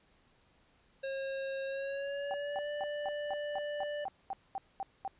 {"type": "tone with pitch glide", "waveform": "square", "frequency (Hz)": [540, 588.9], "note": ["C#5", "D5"], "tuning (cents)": [-45, 5], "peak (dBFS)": -36, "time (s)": [1.03, 4.05], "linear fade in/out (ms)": 10, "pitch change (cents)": 150, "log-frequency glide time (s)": [1.65, 2.7]}
{"type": "tone bursts", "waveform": "sine", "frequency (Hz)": 777, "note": "G5", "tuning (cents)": -16, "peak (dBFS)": -34, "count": 12, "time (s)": [2.31, 5.078], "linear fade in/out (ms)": 0, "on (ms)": 29, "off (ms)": 220}
{"effects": ["pink hiss -68 dBFS RMS until 5.19 s", "resampled to 8000 Hz"]}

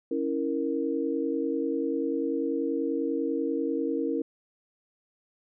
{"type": "chord", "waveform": "sine", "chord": "A# diminished", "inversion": "first", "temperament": "equal with one note detuned", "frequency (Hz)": [277.2, 327.4, 466.2], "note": ["C#4", "E4", "A#4"], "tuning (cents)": [0, -12, 0], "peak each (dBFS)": -30, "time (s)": [0.11, 4.22], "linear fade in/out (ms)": 5, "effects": []}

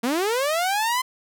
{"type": "linear sweep", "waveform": "sawtooth", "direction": "up", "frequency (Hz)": [222.3, 1038], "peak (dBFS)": -17, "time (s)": [0.03, 1.02], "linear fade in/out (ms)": 10, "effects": []}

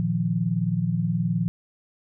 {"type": "chord", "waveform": "sine", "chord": "Bb suspended fourth", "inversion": "none", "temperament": "equal", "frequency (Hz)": [116.54, 155.56, 174.61], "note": ["Bb2", "Eb3", "F3"], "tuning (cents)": [0, 0, 0], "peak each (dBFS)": [-27, -27, -24], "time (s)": [0, 1.48], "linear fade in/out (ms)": 0, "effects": []}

